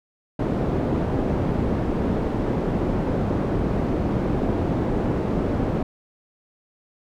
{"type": "low-pass noise", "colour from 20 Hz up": "white", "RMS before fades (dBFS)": -23, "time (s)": [0.39, 5.83], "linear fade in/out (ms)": 5, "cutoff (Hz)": 370, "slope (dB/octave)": 12, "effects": []}